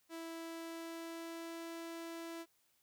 sawtooth tone with pitch glide, 329.6 to 332.5 Hz, E4 to E4, 0 to +15 cents, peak -40 dBFS, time 0.09-2.46 s, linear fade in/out 50 ms, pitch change +15 cents, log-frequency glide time 0.28-1.67 s, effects white hiss -75 dBFS RMS until 2.82 s

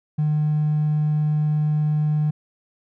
triangle tone with hard clipping, 151.4 Hz, D#3, 47 cents flat, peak -18 dBFS, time 0.18-2.31 s, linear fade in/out 10 ms, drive 4 dB, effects none

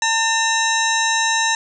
harmonic tone with a mistuned harmonic, 900 Hz, A5, 39 cents sharp, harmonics 1 / 2 / 3 / 4 / 6 / 7 / 8 / 9, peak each -21 / -20 / -27 / -23 / -30 / -25 / -28 / -33 dBFS, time 0.02-1.55 s, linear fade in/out 2 ms, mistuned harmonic 4, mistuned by +130 cents, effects none

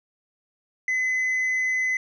sine tone with tanh clipping, 2027 Hz, B6, 45 cents sharp, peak -22 dBFS, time 0.88-1.97 s, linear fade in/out 2 ms, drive 2 dB, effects none

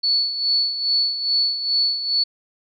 sine tone with tremolo, 4435 Hz, C#8, in tune, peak -15 dBFS, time 0.03-2.24 s, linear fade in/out 10 ms, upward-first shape sine, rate 2.4 Hz, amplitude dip 65%, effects none

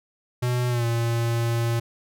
square tone with pitch glide, 123.47 to 116.67 Hz, B2 to A#2, 0 to +2 cents, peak -22 dBFS, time 0.42-1.8 s, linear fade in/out 10 ms, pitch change -98 cents, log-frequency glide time 0.69-0.85 s, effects none

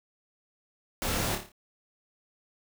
pink noise with echo, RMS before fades -31 dBFS, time 1.02-1.35 s, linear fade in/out 0 ms, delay 28 ms, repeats 6, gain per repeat -5 dB, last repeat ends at 1.518 s, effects none

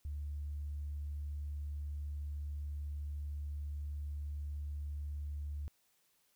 sine tone, 73.2 Hz, D2, 5 cents flat, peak -37 dBFS, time 0.05-5.68 s, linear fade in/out 0 ms, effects tanh soft clip ceiling -33 dBFS + white hiss -74 dBFS RMS until 6.35 s

